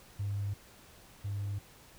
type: tone pair in turn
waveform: triangle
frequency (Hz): 100.8 / 100.8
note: G2 / G2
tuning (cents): +49 / +49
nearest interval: unison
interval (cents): 0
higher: neither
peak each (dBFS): -28 / -30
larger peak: first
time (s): 0.19-0.54 / 1.24-1.59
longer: neither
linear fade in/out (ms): 10
effects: tanh soft clip ceiling -29 dBFS + pink hiss -57 dBFS RMS until 1.98 s